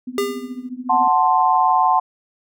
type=tone with tremolo; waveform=sine; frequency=251.6 Hz; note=B3; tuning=32 cents sharp; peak=-23 dBFS; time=0.07-1.08 s; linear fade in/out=5 ms; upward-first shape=triangle; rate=14 Hz; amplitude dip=95%
type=tone with exponential decay; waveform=square; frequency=402.5 Hz; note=G4; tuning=46 cents sharp; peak=-16 dBFS; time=0.18-0.69 s; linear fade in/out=1 ms; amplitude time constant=110 ms
type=chord; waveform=sine; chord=F# diminished; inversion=none; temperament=equal; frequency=740 / 880 / 1046.5 Hz; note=F#5 / A5 / C6; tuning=0 / 0 / 0 cents; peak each=-17 dBFS; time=0.89-2 s; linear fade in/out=10 ms
effects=none